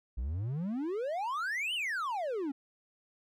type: exponential two-way sweep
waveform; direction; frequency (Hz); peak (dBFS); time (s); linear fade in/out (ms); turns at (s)
triangle; up then down; 55 to 3108 to 262.1; -30; 0.17-2.52; 10; 1.74
effects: none